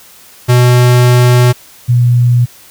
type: tone pair in turn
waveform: square / sine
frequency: 123.47 / 121.56 Hz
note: B2 / B2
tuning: 0 / -27 cents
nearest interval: unison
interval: 27 cents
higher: first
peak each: -5 dBFS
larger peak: neither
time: 0.48-1.53 / 1.88-2.46 s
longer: first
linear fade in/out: 20 ms
effects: white hiss -39 dBFS RMS until 2.7 s